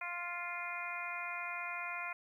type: harmonic tone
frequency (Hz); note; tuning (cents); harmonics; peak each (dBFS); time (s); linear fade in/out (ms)
349.2; F4; 0; 2 / 3 / 4 / 5 / 6 / 7; -47 / -45 / -45 / -51 / -44 / -43; 0.01-2.13; 5
effects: 12-bit